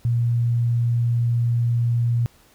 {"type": "tone", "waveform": "sine", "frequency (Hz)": 118.5, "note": "A#2", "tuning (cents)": 29, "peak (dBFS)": -17, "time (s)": [0.05, 2.26], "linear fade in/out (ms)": 0, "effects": ["pink hiss -55 dBFS RMS until 2.54 s"]}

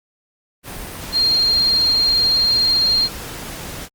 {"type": "tone in noise", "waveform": "sine", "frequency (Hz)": 4206, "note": "C8", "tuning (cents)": 8, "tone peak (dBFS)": -13, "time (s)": [1.12, 3.09], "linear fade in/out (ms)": 50, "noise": "pink", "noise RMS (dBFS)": -31, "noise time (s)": [0.63, 3.89], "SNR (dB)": 15, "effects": ["Opus 32 kbps"]}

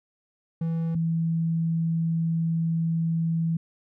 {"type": "tone pair in turn", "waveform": ["triangle", "sine"], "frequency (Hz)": [164.5, 164.5], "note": ["E3", "E3"], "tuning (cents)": [-3, -3], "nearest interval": "unison", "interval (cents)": 0, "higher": "neither", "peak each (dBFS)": -22, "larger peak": "neither", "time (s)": [[0.61, 0.95], [0.95, 3.57]], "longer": "second", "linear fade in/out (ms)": 5, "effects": []}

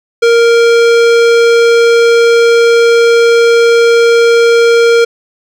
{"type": "tone with hard clipping", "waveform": "sine", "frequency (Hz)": 466.2, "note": "A#4", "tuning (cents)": 0, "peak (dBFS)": -6, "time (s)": [0.22, 5.05], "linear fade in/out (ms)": 10, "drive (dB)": 18, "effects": []}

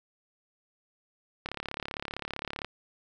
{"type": "click train", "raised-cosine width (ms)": 0.3, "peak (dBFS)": -18, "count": 43, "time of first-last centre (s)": [1.46, 2.646], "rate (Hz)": 35.4, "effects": []}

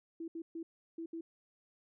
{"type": "tone bursts at uneven times", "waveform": "sine", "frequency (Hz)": 330, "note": "E4", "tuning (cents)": 2, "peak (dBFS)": -39, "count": 5, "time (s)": [[0.2, 0.28], [0.35, 0.42], [0.55, 0.63], [0.98, 1.06], [1.13, 1.21]], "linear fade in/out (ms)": 5, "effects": []}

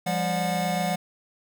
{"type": "tone cluster", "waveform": "square", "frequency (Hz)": [174.1, 202.1, 581, 727], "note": ["F3", "G#3", "D5", "F#5"], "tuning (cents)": [-5, -47, -19, -31], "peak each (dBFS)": [-29, -33, -34, -28], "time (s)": [0.06, 0.96], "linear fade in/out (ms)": 10, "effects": []}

